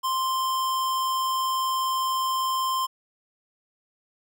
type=tone; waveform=square; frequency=1046.5 Hz; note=C6; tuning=in tune; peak=-24 dBFS; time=0.03-2.87 s; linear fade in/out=20 ms; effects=none